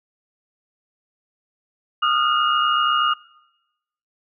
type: tone cluster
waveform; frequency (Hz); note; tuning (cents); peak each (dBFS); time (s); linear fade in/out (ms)
sine; 1228 / 1361 / 1429 / 2858; D#6 / F6 / F6 / F7; -23 / -45 / +39 / +39; -18 / -23 / -27 / -23; 2.02-3.14; 10
effects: noise-tail reverb RT60 1.0 s tail -24 dB re dry